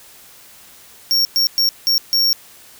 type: tone bursts at uneven times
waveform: square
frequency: 5520 Hz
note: F8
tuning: 21 cents flat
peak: -13 dBFS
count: 5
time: 1.11-1.25 / 1.36-1.47 / 1.58-1.69 / 1.87-1.98 / 2.13-2.33 s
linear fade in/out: 0 ms
effects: white hiss -44 dBFS RMS until 2.79 s